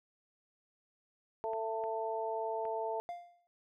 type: harmonic tone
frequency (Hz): 222.5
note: A3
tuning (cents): +20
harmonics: 2 / 3 / 4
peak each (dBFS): -38 / -38 / -38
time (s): 1.44-3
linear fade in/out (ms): 0
type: clicks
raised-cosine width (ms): 0.5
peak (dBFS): -37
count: 3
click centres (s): 1.534 / 1.839 / 2.653
type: tone with exponential decay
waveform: triangle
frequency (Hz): 698.5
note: F5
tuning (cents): 0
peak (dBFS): -34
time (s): 3.09-3.47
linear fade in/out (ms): 0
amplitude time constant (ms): 81
effects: none